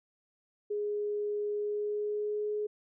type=tone with pitch glide; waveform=sine; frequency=415.3 to 420.4 Hz; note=G#4 to G#4; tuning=0 to +21 cents; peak=-30 dBFS; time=0.7-2.67 s; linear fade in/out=10 ms; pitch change=+21 cents; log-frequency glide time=1.53-2.52 s; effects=none